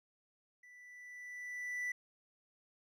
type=tone with level ramp; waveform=triangle; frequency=1975.5 Hz; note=B6; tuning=in tune; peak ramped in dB=-55 to -33 dBFS; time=0.63-1.92 s; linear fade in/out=5 ms; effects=none